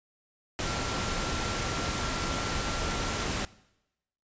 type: tone in noise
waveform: sine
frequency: 1365 Hz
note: F6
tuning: 40 cents flat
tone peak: -38 dBFS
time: 0.66-3.24 s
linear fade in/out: 0 ms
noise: pink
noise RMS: -31 dBFS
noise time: 0.59-3.45 s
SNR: -10 dB
effects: noise-tail reverb RT60 0.9 s tail -21 dB re dry + resampled to 16000 Hz

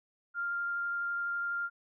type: tone with vibrato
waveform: sine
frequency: 1396.9 Hz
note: F6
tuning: in tune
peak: -31 dBFS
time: 0.34-1.7 s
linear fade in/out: 50 ms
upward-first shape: triangle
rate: 12 Hz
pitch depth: 8 cents each way
effects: none

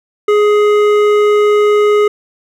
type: tone with hard clipping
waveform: triangle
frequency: 417.6 Hz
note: G#4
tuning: 10 cents sharp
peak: -9 dBFS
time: 0.28-2.08 s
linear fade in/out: 5 ms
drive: 15 dB
effects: none

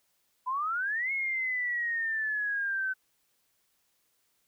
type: exponential two-way sweep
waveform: sine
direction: up then down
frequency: 987.8 to 2185 to 1519 Hz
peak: -28 dBFS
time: 0.46-2.94 s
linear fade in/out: 20 ms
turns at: 1.12 s
effects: white hiss -73 dBFS RMS until 4.47 s

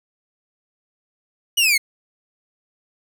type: linear sweep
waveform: sawtooth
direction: down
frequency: 2967 to 2100 Hz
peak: -11 dBFS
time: 1.57-1.78 s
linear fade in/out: 10 ms
effects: none

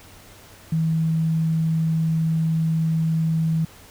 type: tone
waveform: sine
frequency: 161.1 Hz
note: E3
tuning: 39 cents flat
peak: -18 dBFS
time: 0.72-3.65 s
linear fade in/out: 5 ms
effects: added 95 Hz sine -52 dBFS peak until 3.9 s + pink hiss -47 dBFS RMS until 3.9 s

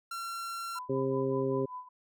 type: tone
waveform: 45% pulse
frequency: 1364 Hz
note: F6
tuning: 41 cents flat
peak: -36 dBFS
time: 0.11-0.79 s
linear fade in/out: 5 ms
type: tone with tremolo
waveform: sine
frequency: 1001 Hz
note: B5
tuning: 23 cents sharp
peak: -37 dBFS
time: 0.75-1.89 s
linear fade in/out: 10 ms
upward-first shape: sine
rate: 5.2 Hz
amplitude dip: 80%
type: harmonic tone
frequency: 133.4 Hz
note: C3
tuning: 34 cents sharp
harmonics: 1 / 2 / 3 / 4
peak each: -36 / -34 / -30 / -36 dBFS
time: 0.89-1.66 s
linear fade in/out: 10 ms
effects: none

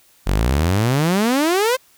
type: exponential sweep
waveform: sawtooth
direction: up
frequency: 43.65 to 534 Hz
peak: -11 dBFS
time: 0.26-1.77 s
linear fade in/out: 20 ms
effects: white hiss -54 dBFS RMS until 1.97 s

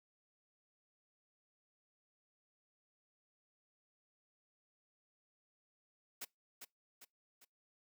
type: noise with echo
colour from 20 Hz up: white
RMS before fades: -44 dBFS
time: 6.21-6.25 s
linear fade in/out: 10 ms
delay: 400 ms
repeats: 3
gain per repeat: -6 dB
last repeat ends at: 7.45 s
effects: noise-tail reverb RT60 0.2 s tail -25 dB re dry + high-pass 200 Hz 12 dB/octave

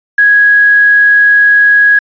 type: tone with quantisation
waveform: sine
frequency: 1661.2 Hz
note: G#6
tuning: in tune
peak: -3 dBFS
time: 0.18-1.99 s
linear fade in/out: 5 ms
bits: 5
effects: resampled to 11025 Hz

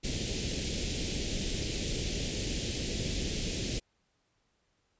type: band-stop noise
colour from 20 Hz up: pink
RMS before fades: -33 dBFS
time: 0.03-3.8 s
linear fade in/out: 20 ms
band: 500 to 2500 Hz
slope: 24 dB/octave
effects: pink hiss -75 dBFS RMS until 4.99 s + resampled to 16000 Hz

